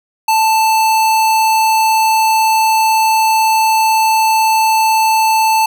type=tone; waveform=square; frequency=882 Hz; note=A5; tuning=4 cents sharp; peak=-10 dBFS; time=0.28-5.66 s; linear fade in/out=5 ms; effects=none